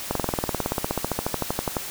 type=slowing click train; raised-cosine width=1 ms; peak=-9 dBFS; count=27; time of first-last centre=0.11-1.768 s; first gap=43 ms; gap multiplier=1.03; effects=white hiss -34 dBFS RMS until 1.9 s